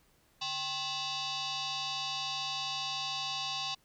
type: tone with frequency modulation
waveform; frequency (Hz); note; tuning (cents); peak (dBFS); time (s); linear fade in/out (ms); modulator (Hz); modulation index
sine; 144.4; D3; -29; -33; 0.41-3.75; 10; 927; 5.3
effects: pink hiss -68 dBFS RMS until 3.84 s